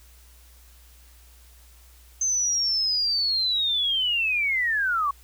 sine linear sweep, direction down, 6272 to 1094 Hz, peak -21 dBFS, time 2.21-5.11 s, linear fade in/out 5 ms, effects added 60 Hz sine -50 dBFS peak until 5.23 s + white hiss -56 dBFS RMS until 5.23 s

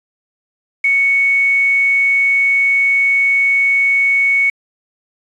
sine tone with quantisation, 2220 Hz, C#7, 2 cents sharp, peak -10 dBFS, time 0.84-4.5 s, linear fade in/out 5 ms, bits 6, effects resampled to 22050 Hz

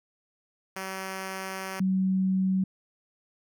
5% pulse / sine tone pair in turn, 190.5 / 188.86 Hz, G3 / F#3, -49 / +36 cents, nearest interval unison, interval 15 cents, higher first, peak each -22 dBFS, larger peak neither, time 0.76-1.8 / 1.8-2.64 s, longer first, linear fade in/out 5 ms, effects none

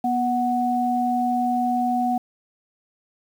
sine tone pair together, 243.8 / 740 Hz, B3 / F#5, -22 / 0 cents, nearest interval octave + perfect fifth, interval 1922 cents, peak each -23 / -21 dBFS, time 0.04-2.18 s, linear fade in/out 5 ms, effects 8-bit

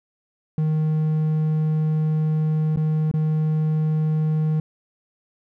triangle tone with dropouts, 155.56 Hz, D#3, in tune, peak -16 dBFS, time 0.58-4.6 s, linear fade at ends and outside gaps 2 ms, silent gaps 2.761-2.772 / 3.114-3.139 s, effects none

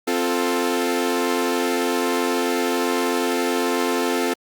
sawtooth chord, F major, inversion second, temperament equal, 261.6 / 349.2 / 440 Hz, C4 / F4 / A4, 0 / 0 / 0 cents, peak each -20 dBFS, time 0.07-4.34 s, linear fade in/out 10 ms, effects Opus 48 kbps

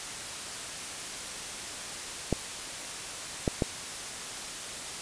clicks, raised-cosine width 2 ms, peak -11 dBFS, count 3, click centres 2.327 / 3.478 / 3.622 s, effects white hiss -38 dBFS RMS until 5.01 s + resampled to 22050 Hz

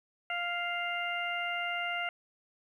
harmonic tone, 698.5 Hz, F5, in tune, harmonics 1 / 2 / 3 / 4, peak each -37 / -37 / -36 / -38 dBFS, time 0.3-2.09 s, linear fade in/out 2 ms, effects 11-bit

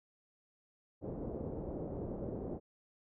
white low-pass noise, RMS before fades -41 dBFS, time 1.01-2.6 s, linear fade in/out 50 ms, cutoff 520 Hz, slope 24 dB/octave, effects none

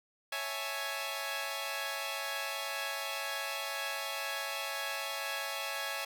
10% pulse chord, A major seventh, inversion first, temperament equal, 554.4 / 659.3 / 830.6 / 880 Hz, C#5 / E5 / G#5 / A5, 0 / 0 / 0 / 0 cents, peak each -32 / -32 / -32 / -36 dBFS, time 0.32-6.05 s, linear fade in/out 5 ms, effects none

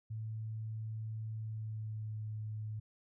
sine tone with pitch glide, 110 to 107.86 Hz, A2 to A2, 0 to -34 cents, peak -38 dBFS, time 0.1-2.8 s, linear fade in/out 10 ms, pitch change -34 cents, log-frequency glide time 1.34-2.21 s, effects none

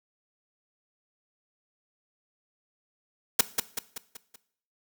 white noise with echo, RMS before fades -18 dBFS, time 3.39-3.41 s, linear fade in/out 5 ms, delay 190 ms, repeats 5, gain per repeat -6 dB, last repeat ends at 4.36 s, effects noise-tail reverb RT60 0.6 s tail -17 dB re dry

